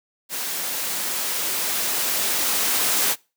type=noise with level ramp; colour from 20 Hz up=white; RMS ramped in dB=-28 to -20 dBFS; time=0.29-3.16 s; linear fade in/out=50 ms; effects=noise-tail reverb RT60 0.3 s tail -24 dB re dry + high-pass 200 Hz 12 dB/octave